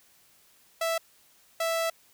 sawtooth tone pair in turn, 659.3 / 659.3 Hz, E5 / E5, 0 / 0 cents, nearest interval unison, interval 0 cents, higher neither, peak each -22 dBFS, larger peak neither, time 0.81-0.98 / 1.6-1.9 s, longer second, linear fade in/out 5 ms, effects white hiss -61 dBFS RMS until 2.13 s

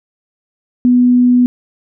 sine tone, 246.9 Hz, B3, in tune, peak -6 dBFS, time 0.85-1.46 s, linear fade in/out 0 ms, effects none

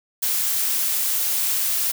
blue noise, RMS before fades -22 dBFS, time 0.22-1.92 s, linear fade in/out 10 ms, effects none

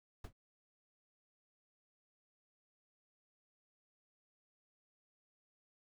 brown noise with exponential decay, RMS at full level -38 dBFS, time 0.24-0.33 s, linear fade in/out 5 ms, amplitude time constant 19 ms, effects none

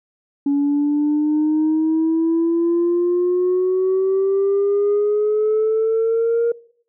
sine exponential sweep, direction up, 281.7 to 470.2 Hz, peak -13 dBFS, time 0.46-6.52 s, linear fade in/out 5 ms, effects noise-tail reverb RT60 0.6 s tail -23 dB re dry + tanh soft clip ceiling -12 dBFS

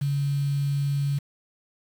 sine tone with quantisation, 141.2 Hz, C#3, 32 cents sharp, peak -22 dBFS, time 0.01-1.19 s, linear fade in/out 10 ms, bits 7, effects none

